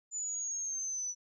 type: exponential sweep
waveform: sine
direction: down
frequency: 7040 to 5920 Hz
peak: -34 dBFS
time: 0.11-1.15 s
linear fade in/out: 50 ms
effects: none